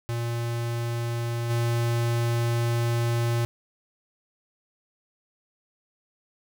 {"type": "tone with level steps", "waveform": "square", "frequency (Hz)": 117.7, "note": "A#2", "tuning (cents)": 17, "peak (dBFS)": [-27, -23], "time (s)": [0.09, 3.45], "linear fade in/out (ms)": 0, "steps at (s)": 1.49, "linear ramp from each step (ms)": 20, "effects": []}